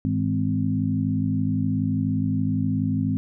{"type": "harmonic tone with a mistuned harmonic", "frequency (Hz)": 52, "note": "G#1", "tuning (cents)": 3, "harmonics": [2, 3, 4, 5], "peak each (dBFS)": [-26, -27, -27, -25], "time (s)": [0.05, 3.17], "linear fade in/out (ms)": 0, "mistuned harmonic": 3, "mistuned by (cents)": 55, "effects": []}